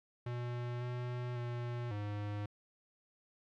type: tone with pitch steps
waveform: square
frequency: 121.3 / 122.9 / 120.5 / 103.4 Hz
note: B2 / B2 / B2 / G#2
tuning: -31 / -8 / -42 / -7 cents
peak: -38 dBFS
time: 0.26-2.46 s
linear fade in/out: 5 ms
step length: 550 ms
effects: low-pass 3000 Hz 12 dB/octave + 13-bit